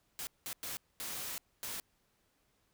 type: noise bursts at uneven times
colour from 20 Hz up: white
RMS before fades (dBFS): -41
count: 5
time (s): 0.19-0.27 / 0.46-0.53 / 0.63-0.77 / 1-1.38 / 1.63-1.8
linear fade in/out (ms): 0
effects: pink hiss -75 dBFS RMS until 2.73 s